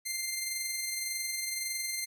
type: tone with amplitude modulation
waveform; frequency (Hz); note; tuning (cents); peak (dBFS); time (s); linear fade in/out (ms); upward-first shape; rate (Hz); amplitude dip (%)
10% pulse; 2093; C7; 0; -22; 0.05-2.06; 20; sine; 21.8; 35
effects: none